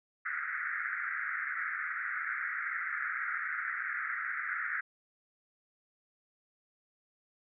pink band-pass noise, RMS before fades -36 dBFS, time 0.25-4.81 s, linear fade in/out 10 ms, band 1300 to 2100 Hz, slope 96 dB/octave, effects none

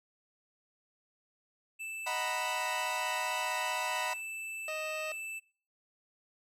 square tone, 2643 Hz, E7, 4 cents sharp, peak -39 dBFS, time 1.79-5.4 s, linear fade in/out 20 ms
sawtooth chord, B major seventh, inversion first, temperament equal, 622.3 / 740 / 932.3 / 987.8 Hz, D#5 / F#5 / A#5 / B5, 0 / 0 / 0 / 0 cents, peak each -37 / -35 / -37 / -32 dBFS, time 2.06-4.14 s, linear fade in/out 10 ms
harmonic tone, 622.3 Hz, D#5, in tune, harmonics 1 / 2 / 3 / 4 / 5 / 6 / 7 / 8 / 9 / 10, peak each -38 / -44 / -48 / -50 / -52 / -54 / -55 / -56 / -57 / -58 dBFS, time 4.68-5.12 s, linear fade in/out 2 ms
effects noise-tail reverb RT60 0.4 s tail -20 dB re dry + low-pass 12000 Hz 12 dB/octave

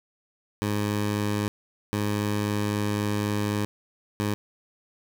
15% pulse tone bursts at uneven times, 103.83 Hz, G#2, in tune, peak -18 dBFS, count 3, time 0.62-1.48 / 1.93-3.65 / 4.2-4.34 s, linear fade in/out 0 ms, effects none

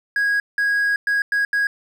triangle tone bursts at uneven times, 1649 Hz, G#6, 13 cents flat, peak -14 dBFS, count 5, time 0.16-0.4 / 0.58-0.96 / 1.07-1.22 / 1.32-1.45 / 1.53-1.67 s, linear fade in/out 2 ms, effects tanh soft clip ceiling -10 dBFS

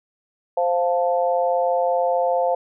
sine chord, F major, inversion second, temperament equal, 523.3 / 698.5 / 880 Hz, C5 / F5 / A5, 0 / 0 / 0 cents, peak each -20 / -21 / -26 dBFS, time 0.57-2.55 s, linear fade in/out 5 ms, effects none

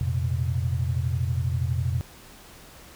sine chord, F suspended fourth, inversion none, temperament equal with one note detuned, 87.31 / 116.54 / 128.86 Hz, F2 / Bb2 / C3, 0 / 0 / -26 cents, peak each -26 / -29 / -27 dBFS, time 0.01-2.01 s, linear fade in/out 0 ms, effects pink hiss -48 dBFS RMS until 2.95 s

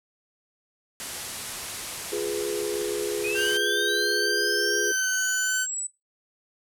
white low-pass noise, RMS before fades -36 dBFS, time 1-3.57 s, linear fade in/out 0 ms, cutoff 12000 Hz, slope 48 dB/octave
sine chord, F diminished, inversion none, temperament equal, 349.2 / 415.3 / 493.9 Hz, F4 / Ab4 / Cb5, 0 / 0 / 0 cents, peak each -32 / -28 / -34 dBFS, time 2.12-4.92 s, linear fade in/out 5 ms
sine linear sweep, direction up, 2452 to 8000 Hz, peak -28 dBFS, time 3.24-5.87 s, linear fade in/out 5 ms
40% pulse tone with pitch glide, 1568 to 1517.2 Hz, G6 to F#6, 0 to +43 cents, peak -24 dBFS, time 3.34-5.67 s, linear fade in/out 50 ms, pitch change -57 cents, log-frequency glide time 4.82-5.08 s
effects noise-tail reverb RT60 0.2 s tail -20 dB re dry

